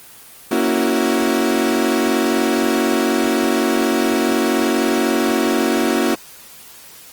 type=chord; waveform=35% pulse; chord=F# dominant seventh; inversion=first; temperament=equal; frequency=233.1 / 277.2 / 329.6 / 370 Hz; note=A#3 / C#4 / E4 / F#4; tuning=0 / 0 / 0 / 0 cents; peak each=-19 dBFS; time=0.51-6.15 s; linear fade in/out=5 ms; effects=white hiss -41 dBFS RMS until 7.12 s + Opus 24 kbps